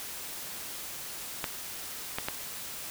clicks, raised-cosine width 0.3 ms, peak -14 dBFS, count 3, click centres 1.442 / 2.185 / 2.285 s, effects white hiss -40 dBFS RMS until 2.9 s

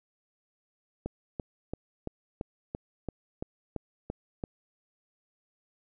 click train, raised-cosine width 2 ms, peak -20 dBFS, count 11, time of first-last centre 1.06-4.438 s, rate 2.96 Hz, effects none

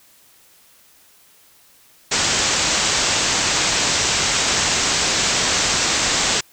white low-pass noise, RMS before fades -19 dBFS, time 2.11-6.41 s, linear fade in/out 10 ms, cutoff 7900 Hz, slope 96 dB/octave, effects white hiss -52 dBFS RMS until 6.52 s

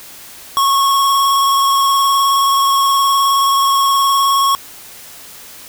square tone with vibrato, 1100 Hz, C#6, 14 cents flat, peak -11 dBFS, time 0.57-4.55 s, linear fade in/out 0 ms, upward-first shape square, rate 19 Hz, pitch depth 17 cents each way, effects white hiss -36 dBFS RMS until 5.68 s

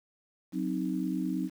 sine chord, C diminished, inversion second, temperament equal, 185 / 261.6 / 311.1 Hz, Gb3 / C4 / Eb4, 0 / 0 / 0 cents, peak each -33 dBFS, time 0.52-1.5 s, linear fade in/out 50 ms, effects 9-bit

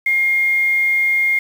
sine tone with quantisation, 2130 Hz, C7, 30 cents sharp, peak -13 dBFS, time 0.06-1.39 s, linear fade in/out 5 ms, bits 6, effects none

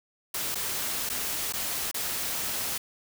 white noise with dropouts, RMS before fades -31 dBFS, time 0.34-2.78 s, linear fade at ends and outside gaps 5 ms, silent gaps 0.547-0.554 / 1.092-1.098 / 1.525-1.535 / 1.914-1.943 s, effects none

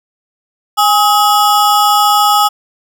square ring-modulated tone, 1046.5 Hz, C6, in tune, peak -5 dBFS, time 0.77-2.49 s, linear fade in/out 20 ms, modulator 223 Hz, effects none

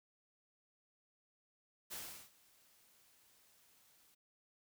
white noise with ADSR envelope, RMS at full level -45 dBFS, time 1.9-4.15 s, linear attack 23 ms, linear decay 370 ms, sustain -24 dB, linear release 11 ms, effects none

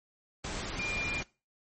sine tone in noise, 2404 Hz, D7, 40 cents sharp, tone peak -32 dBFS, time 0.79-1.21 s, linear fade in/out 5 ms, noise pink, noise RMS -37 dBFS, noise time 0.44-1.23 s, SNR +2 dB, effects noise-tail reverb RT60 0.3 s tail -21 dB re dry + MP3 32 kbps

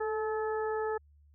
harmonic tone with a mistuned harmonic, 431.1 Hz, A4, 35 cents flat, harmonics 1 / 2 / 3 / 4, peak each -31 / -37 / -41 / -43 dBFS, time 0-0.98 s, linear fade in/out 10 ms, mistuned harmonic 1, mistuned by +24 cents, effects added 73 Hz sine -58 dBFS peak until 1.34 s

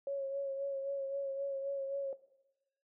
sine tone with vibrato, 550 Hz, C#5, 14 cents flat, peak -34 dBFS, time 0.07-2.13 s, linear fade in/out 2 ms, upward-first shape sine, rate 3.8 Hz, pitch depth 26 cents each way, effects noise-tail reverb RT60 0.9 s tail -17 dB re dry

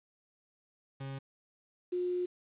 40% pulse / sine tone pair in turn, 135.8 / 358.5 Hz, C#3 / F4, -35 / +45 cents, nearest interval octave + perfect fourth, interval 1680 cents, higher second, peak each -38 / -30 dBFS, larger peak second, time 1-1.19 / 1.92-2.26 s, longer second, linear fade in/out 10 ms, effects resampled to 8000 Hz + 10-bit

